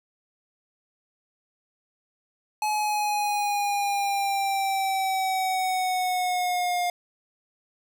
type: exponential sweep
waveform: square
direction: down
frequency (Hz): 852 to 708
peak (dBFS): -24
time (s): 2.62-6.9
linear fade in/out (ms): 2
effects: none